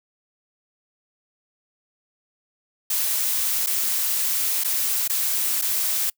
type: noise with dropouts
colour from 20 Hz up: blue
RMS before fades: -23 dBFS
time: 2.9-6.1 s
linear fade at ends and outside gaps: 5 ms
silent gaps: 3.663-3.669 / 4.638-4.645 / 5.078-5.096 / 5.615-5.62 s
effects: noise-tail reverb RT60 0.1 s tail -26 dB re dry

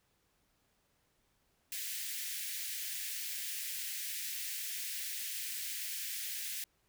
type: high-pass noise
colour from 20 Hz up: white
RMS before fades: -40 dBFS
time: 1.72-6.64 s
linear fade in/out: 2 ms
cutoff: 1700 Hz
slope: 48 dB/octave
effects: pink hiss -75 dBFS RMS until 6.88 s

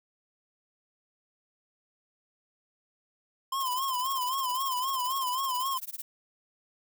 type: tone with vibrato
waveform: square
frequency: 1039 Hz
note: C6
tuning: 12 cents flat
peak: -29 dBFS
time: 3.52-5.78 s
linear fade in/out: 5 ms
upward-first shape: sine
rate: 3.8 Hz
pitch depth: 91 cents each way
type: noise with tremolo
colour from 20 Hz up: violet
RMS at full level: -36 dBFS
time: 3.6-6.02 s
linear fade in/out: 2 ms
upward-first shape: sine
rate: 18 Hz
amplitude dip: 100%
effects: none

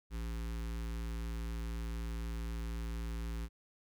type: tone with notch filter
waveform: square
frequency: 56.5 Hz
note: A1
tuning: 47 cents sharp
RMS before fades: -39 dBFS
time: 0.1-3.49 s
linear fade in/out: 50 ms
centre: 650 Hz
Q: 1.4
effects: none

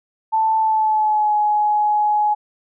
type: tone with pitch glide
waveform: sine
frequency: 882 to 840.7 Hz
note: A5 to G#5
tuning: +4 to +21 cents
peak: -14 dBFS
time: 0.32-2.35 s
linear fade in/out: 20 ms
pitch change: -83 cents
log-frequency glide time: 0.58-1.35 s
effects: none

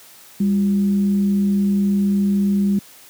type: tone with frequency modulation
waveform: sine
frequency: 199.8 Hz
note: G3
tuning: 33 cents sharp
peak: -14 dBFS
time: 0.4-2.79 s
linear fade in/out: 5 ms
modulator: 154 Hz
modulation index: 0.26
effects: white hiss -45 dBFS RMS until 3.09 s + high-pass 100 Hz 12 dB/octave

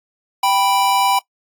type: tone pair together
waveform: square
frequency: 784 / 985.6 Hz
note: G5 / B5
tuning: 0 / -4 cents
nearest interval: major third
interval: 396 cents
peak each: -17 dBFS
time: 0.43-1.19 s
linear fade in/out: 5 ms
effects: noise-tail reverb RT60 0.1 s tail -22 dB re dry + AAC 64 kbps

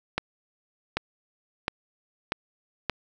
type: accelerating click train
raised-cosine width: 0.3 ms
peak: -9 dBFS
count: 5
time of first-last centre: 0.18-2.897 s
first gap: 790 ms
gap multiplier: 0.9
effects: none

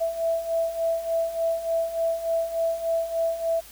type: beating tone pair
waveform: sine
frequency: 659.3 / 662.7 Hz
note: E5 / E5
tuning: 0 / +9 cents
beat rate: 3.4 Hz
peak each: -29 / -24 dBFS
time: 0-3.61 s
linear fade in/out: 20 ms
effects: added 50 Hz sine -53 dBFS peak until 3.71 s + white hiss -47 dBFS RMS until 3.71 s

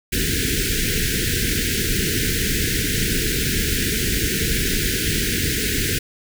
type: band-stop noise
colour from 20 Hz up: pink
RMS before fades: -21 dBFS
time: 0.12-5.99 s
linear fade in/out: 10 ms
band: 470 to 1500 Hz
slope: 96 dB/octave
effects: none

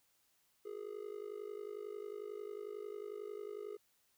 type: tone with amplitude modulation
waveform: triangle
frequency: 415.3 Hz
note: G#4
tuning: in tune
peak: -37 dBFS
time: 0.65-3.77 s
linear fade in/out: 10 ms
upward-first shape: sine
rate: 51.1 Hz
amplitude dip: 90%
effects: white hiss -75 dBFS RMS until 4.17 s

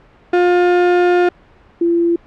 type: tone pair in turn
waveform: 35% pulse / sine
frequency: 354.9 / 340.6 Hz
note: F4 / F4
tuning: +28 / -43 cents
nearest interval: minor second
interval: 71 cents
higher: first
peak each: -8 / -11 dBFS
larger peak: first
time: 0.33-1.29 / 1.81-2.16 s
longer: first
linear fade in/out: 5 ms
effects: pink hiss -47 dBFS RMS until 2.26 s + low-pass 2000 Hz 12 dB/octave

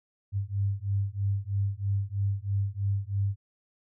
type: beating tone pair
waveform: sine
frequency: 98 / 101.1 Hz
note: G2 / G#2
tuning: 0 / -46 cents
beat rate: 3.1 Hz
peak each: -29 dBFS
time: 0.32-3.36 s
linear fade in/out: 50 ms
effects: none

